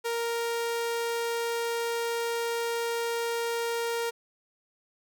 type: tone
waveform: sawtooth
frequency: 466.2 Hz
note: A#4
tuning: in tune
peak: -24 dBFS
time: 0.04-4.11 s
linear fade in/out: 20 ms
effects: none

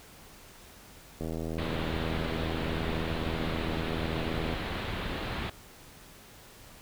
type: click train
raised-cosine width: 2 ms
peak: -22 dBFS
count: 270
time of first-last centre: 1.21-4.539 s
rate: 80.8 Hz
type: low-pass noise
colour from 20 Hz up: pink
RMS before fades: -35 dBFS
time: 1.58-5.5 s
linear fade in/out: 5 ms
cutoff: 4100 Hz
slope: 48 dB/octave
effects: pink hiss -52 dBFS RMS until 6.81 s

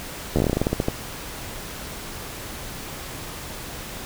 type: slowing click train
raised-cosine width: 2 ms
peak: -7 dBFS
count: 15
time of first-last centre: 0.36-0.884 s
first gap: 12 ms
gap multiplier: 1.16
effects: pink hiss -35 dBFS RMS until 4.05 s

